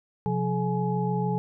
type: tone cluster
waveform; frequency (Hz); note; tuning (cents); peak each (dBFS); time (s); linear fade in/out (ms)
sine; 131.8 / 178.5 / 427.4 / 843; C3 / F3 / G#4 / G#5; +13 / +38 / +50 / +26; -29 / -27 / -31 / -31; 0.26-1.38; 0
effects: none